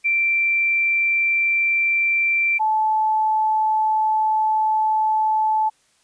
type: tone pair in turn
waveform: sine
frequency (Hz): 2351 / 868.5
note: D7 / A5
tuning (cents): +1 / -23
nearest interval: octave + perfect fourth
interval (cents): 1724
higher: first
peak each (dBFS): -16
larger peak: neither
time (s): 0.04-2.59 / 2.59-5.7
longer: second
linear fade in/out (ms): 20
effects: white hiss -61 dBFS RMS until 6.03 s + resampled to 22050 Hz